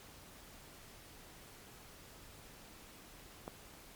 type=click; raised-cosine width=1 ms; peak=-28 dBFS; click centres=3.479 s; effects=pink hiss -56 dBFS RMS until 3.95 s + MP3 96 kbps